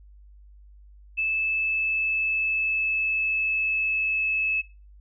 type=tone with pitch glide; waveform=sine; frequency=2622 to 2599 Hz; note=E7 to E7; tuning=-10 to -25 cents; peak=-22 dBFS; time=1.17-4.62 s; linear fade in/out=20 ms; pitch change=-15 cents; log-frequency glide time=1.28-4.38 s; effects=noise-tail reverb RT60 0.3 s tail -18 dB re dry + added 50 Hz sine -47 dBFS peak until 5 s